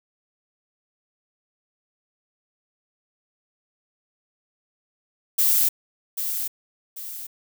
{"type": "noise with echo", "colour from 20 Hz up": "violet", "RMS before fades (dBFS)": -19, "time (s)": [5.38, 5.69], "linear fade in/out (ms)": 10, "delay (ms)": 790, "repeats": 2, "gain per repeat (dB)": -8, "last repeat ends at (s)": 7.27, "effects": []}